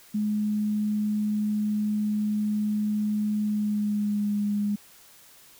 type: tone with pitch glide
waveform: sine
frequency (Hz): 210.6 to 205.8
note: G#3 to G#3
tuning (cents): +24 to -16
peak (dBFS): -23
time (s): 0.14-4.76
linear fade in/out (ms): 10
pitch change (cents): -40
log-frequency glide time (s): 3.42-4.39
effects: white hiss -53 dBFS RMS until 5.59 s